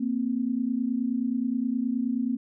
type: tone pair together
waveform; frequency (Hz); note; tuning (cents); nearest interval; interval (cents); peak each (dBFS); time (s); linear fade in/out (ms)
sine; 232.1 / 261.6; A#3 / C4; -7 / 0; major second; 207; -27; 0-2.37; 10
effects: none